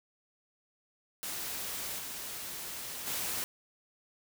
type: noise with level steps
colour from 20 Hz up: white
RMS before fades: -38 / -41 / -35 dBFS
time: 1.23-3.44 s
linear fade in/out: 0 ms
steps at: 1.98 / 3.06 s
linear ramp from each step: 20 ms
effects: none